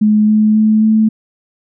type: tone with pitch steps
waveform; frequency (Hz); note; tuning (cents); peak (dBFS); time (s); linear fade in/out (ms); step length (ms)
sine; 212.4 / 214.4 / 216.4 / 218.4; G#3 / A3 / A3 / A3; +39 / -45 / -29 / -13; -7; 0.01-1.09; 10; 270
effects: none